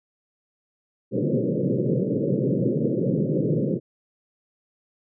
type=band-pass noise; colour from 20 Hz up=pink; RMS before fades=-23 dBFS; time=1.11-3.8 s; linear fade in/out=50 ms; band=120 to 550 Hz; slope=96 dB/octave; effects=none

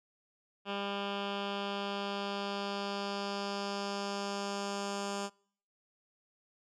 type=tone with low-pass filter sweep; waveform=10% pulse; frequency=200 Hz; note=G3; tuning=35 cents sharp; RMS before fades=-37 dBFS; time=0.65-5.3 s; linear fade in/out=50 ms; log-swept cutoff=3000 to 7100 Hz; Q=2.2; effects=noise-tail reverb RT60 0.6 s tail -26 dB re dry

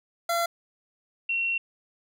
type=tone pair in turn; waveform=25% pulse / sine; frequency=682 / 2728 Hz; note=F5 / F7; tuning=-41 / -41 cents; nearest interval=2 octaves; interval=2400 cents; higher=second; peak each=-20 / -24 dBFS; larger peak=first; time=0.29-0.46 / 1.29-1.58 s; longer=second; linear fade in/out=5 ms; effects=none

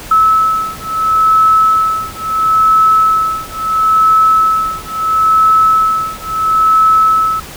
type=beating tone pair; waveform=sine; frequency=1300 / 1300.74 Hz; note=E6 / E6; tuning=-24 / -23 cents; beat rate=0.74 Hz; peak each=-11 dBFS; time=0.11-7.4 s; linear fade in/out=5 ms; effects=pink hiss -30 dBFS RMS until 7.56 s

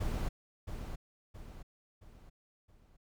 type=noise with echo; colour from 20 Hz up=brown; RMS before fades=-34 dBFS; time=0-0.29 s; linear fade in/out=10 ms; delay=670 ms; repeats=4; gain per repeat=-7 dB; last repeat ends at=2.97 s; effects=none

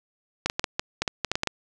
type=clicks; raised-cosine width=0.2 ms; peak=-7 dBFS; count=12; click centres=0.46 / 0.499 / 0.595 / 0.642 / 0.795 / 1.02 / 1.078 / 1.247 / 1.316 / 1.355 / 1.434 / 1.473 s; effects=resampled to 24000 Hz + 7-bit

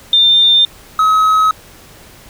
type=tone pair in turn; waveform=sine / triangle; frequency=3602 / 1277.1 Hz; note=A7 / D#6; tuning=+40 / +45 cents; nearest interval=octave + tritone; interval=1795 cents; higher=first; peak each=-6 dBFS; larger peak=neither; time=0.13-0.65 / 0.99-1.51 s; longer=neither; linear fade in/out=2 ms; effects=pink hiss -40 dBFS RMS until 2.29 s

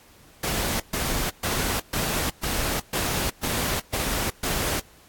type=noise bursts; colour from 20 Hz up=pink; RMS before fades=-26 dBFS; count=9; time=0.43-4.8 s; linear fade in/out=5 ms; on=370 ms; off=130 ms; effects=pink hiss -53 dBFS RMS until 5.08 s + AAC 64 kbps

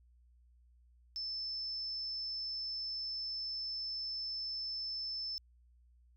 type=tone; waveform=sine; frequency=5274 Hz; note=E8; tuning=in tune; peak=-37 dBFS; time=1.16-5.38 s; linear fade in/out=0 ms; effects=added 60 Hz sine -62 dBFS peak until 6.16 s

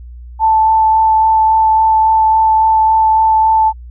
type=tone with vibrato; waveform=sine; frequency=880 Hz; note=A5; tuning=in tune; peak=-7 dBFS; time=0.39-3.73 s; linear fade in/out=50 ms; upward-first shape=sine; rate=3.6 Hz; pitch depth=8 cents each way; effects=added 60 Hz sine -29 dBFS peak until 3.9 s

